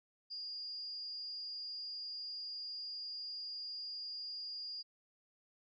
sine tone with amplitude modulation, 4823 Hz, D8, 45 cents sharp, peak -39 dBFS, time 0.3-4.83 s, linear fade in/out 20 ms, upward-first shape sine, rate 232 Hz, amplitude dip 55%, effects none

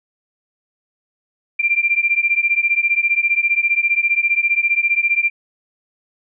sine beating tone pair, 2366 / 2381 Hz, D7 / D7, +12 / +23 cents, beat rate 15 Hz, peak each -17 dBFS, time 1.59-5.3 s, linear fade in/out 10 ms, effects none

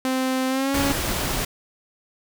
sawtooth tone with pitch glide, 260 to 278.7 Hz, C4 to C#4, -11 to +9 cents, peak -17 dBFS, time 0.05-0.92 s, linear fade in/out 0 ms, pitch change +120 cents, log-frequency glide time 0.48-0.77 s
pink noise, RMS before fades -25 dBFS, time 0.74-1.45 s, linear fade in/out 5 ms
effects none

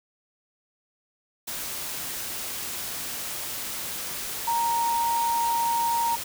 sine tone in noise, 932.3 Hz, A#5, in tune, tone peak -22 dBFS, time 4.47-6.16 s, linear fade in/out 10 ms, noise white, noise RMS -33 dBFS, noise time 1.47-6.24 s, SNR +8 dB, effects none

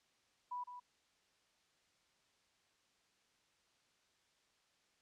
sine tone with echo, 985 Hz, B5, 5 cents flat, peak -40 dBFS, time 0.51-0.64 s, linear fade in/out 10 ms, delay 160 ms, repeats 1, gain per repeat -8 dB, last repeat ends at 0.8 s, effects white hiss -75 dBFS RMS until 5.01 s + low-pass 6000 Hz 12 dB/octave

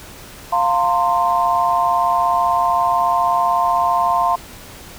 sine chord, F suspended fourth, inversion none, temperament equal with one note detuned, 698.5 / 910.5 / 1046.5 Hz, F5 / Bb5 / C6, 0 / -41 / 0 cents, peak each -18 / -19 / -17 dBFS, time 0.52-4.36 s, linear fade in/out 10 ms, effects pink hiss -38 dBFS RMS until 4.98 s

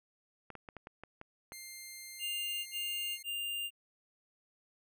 clicks, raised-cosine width 0.5 ms, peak -31 dBFS, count 8, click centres 0.503 / 0.553 / 0.688 / 0.767 / 0.871 / 1.036 / 1.214 / 1.521 s
10% pulse tone with pitch glide, 2100 to 2122 Hz, C7 to C7, +6 to +24 cents, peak -37 dBFS, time 1.52-3.23 s, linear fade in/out 10 ms, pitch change +18 cents, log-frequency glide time 2.4-2.96 s
square tone bursts, 2800 Hz, F7, 4 cents sharp, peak -36 dBFS, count 3, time 2.19-3.706 s, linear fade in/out 50 ms, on 470 ms, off 53 ms
effects none

